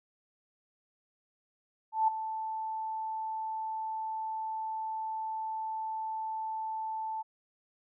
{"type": "tone with ADSR envelope", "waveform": "sine", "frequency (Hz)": 880, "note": "A5", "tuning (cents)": 0, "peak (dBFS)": -21, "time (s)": [1.92, 7.23], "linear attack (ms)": 160, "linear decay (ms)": 5, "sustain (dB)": -12, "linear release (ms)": 21, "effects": []}